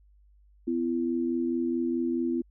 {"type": "tone pair together", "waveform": "sine", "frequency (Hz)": [252.9, 337.6], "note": ["B3", "E4"], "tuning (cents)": [41, 41], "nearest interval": "perfect fourth", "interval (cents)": 500, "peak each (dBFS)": -28, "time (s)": [0.67, 2.42], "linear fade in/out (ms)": 10, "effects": ["added 50 Hz sine -56 dBFS peak until 2.5 s"]}